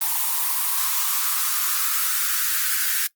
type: noise with high-pass filter sweep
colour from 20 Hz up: blue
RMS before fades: -22 dBFS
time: 0.01-3.07 s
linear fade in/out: 5 ms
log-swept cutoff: 880 to 1600 Hz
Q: 5
effects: noise-tail reverb RT60 0.1 s tail -19 dB re dry + Opus 24 kbps